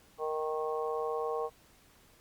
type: harmonic tone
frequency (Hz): 155.56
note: D#3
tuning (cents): 0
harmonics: 3 / 4 / 5 / 6 / 7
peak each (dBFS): -33 / -40 / -39 / -47 / -39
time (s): 0.18-1.5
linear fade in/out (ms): 50
effects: pink hiss -62 dBFS RMS until 2.2 s + Opus 48 kbps